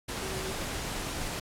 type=tone in noise; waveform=sine; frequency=380 Hz; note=F#4; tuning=46 cents sharp; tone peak=-38 dBFS; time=0.22-0.54 s; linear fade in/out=10 ms; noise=pink; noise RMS=-35 dBFS; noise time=0.08-1.4 s; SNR=-6 dB; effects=low-pass 11000 Hz 12 dB/octave + AAC 64 kbps